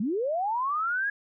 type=linear sweep; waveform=sine; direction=up; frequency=185 to 1681 Hz; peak=-25 dBFS; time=0-1.1 s; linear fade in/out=5 ms; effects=none